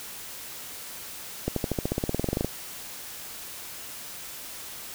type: accelerating click train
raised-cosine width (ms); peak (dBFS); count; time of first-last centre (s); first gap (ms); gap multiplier
2; -12; 18; 1.48-2.446; 83; 0.95
effects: white hiss -40 dBFS RMS until 4.94 s